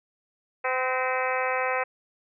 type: harmonic tone with a mistuned harmonic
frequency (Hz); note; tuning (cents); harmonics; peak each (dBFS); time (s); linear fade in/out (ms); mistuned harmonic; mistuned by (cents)
256.6; C4; -34; 2 / 3 / 4 / 5 / 6 / 7 / 8 / 9 / 10; -29 / -31 / -32 / -33 / -34 / -34 / -35 / -36 / -36; 0.64-1.84; 10; 7; +49
effects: none